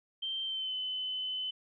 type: tone with pitch glide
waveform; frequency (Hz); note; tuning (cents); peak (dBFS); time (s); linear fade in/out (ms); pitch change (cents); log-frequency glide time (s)
sine; 3136 to 3031; G7 to F#7; 0 to +41; -33; 0.22-1.51; 10; -59; 0.44-0.75
effects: none